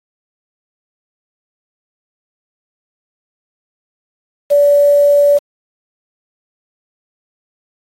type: tone with quantisation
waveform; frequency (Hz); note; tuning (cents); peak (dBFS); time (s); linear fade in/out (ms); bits
sine; 578; D5; -28; -6; 4.5-5.39; 20; 5
effects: AAC 48 kbps